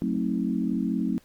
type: chord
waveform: sine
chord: F# diminished seventh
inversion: none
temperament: just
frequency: 185 / 222 / 266.4 / 319.7 Hz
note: F#3 / A3 / C4 / Eb4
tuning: 0 / +16 / +31 / +47 cents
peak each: -29 / -28 / -29 / -32 dBFS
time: 0.02-1.18 s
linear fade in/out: 0 ms
effects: pink hiss -60 dBFS RMS until 1.24 s + Opus 48 kbps